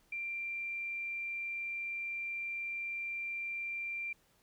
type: tone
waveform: sine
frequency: 2367 Hz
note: D7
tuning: 13 cents sharp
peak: -36 dBFS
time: 0.12-4.13 s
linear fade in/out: 5 ms
effects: pink hiss -70 dBFS RMS until 4.42 s